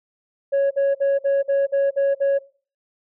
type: tone bursts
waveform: sine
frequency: 554.4 Hz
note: C#5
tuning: in tune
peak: -13 dBFS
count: 8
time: 0.52-2.39 s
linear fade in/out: 20 ms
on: 190 ms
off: 50 ms
effects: noise-tail reverb RT60 0.4 s tail -20 dB re dry + tanh soft clip ceiling -15 dBFS